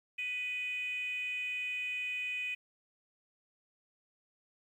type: tone with frequency modulation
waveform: sine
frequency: 2489 Hz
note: D#7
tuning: in tune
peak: -33 dBFS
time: 0.18-2.55 s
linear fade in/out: 10 ms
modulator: 505 Hz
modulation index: 0.46
effects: tanh soft clip ceiling -29 dBFS + 11-bit